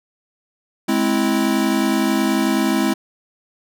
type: chord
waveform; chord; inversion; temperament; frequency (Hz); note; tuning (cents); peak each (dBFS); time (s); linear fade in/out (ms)
square; Ab augmented; none; equal with one note detuned; 210.7 / 261.6 / 329.6; Ab3 / C4 / E4; +25 / 0 / 0; -21; 0.88-2.94; 10
effects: none